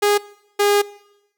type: tone pair in turn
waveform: sawtooth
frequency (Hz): 411.6 / 408.8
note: G#4 / G#4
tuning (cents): -16 / -27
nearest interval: unison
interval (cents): 11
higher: first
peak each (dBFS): -10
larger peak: neither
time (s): 0.02-0.18 / 0.59-0.82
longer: second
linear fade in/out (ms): 10
effects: noise-tail reverb RT60 0.9 s tail -21 dB re dry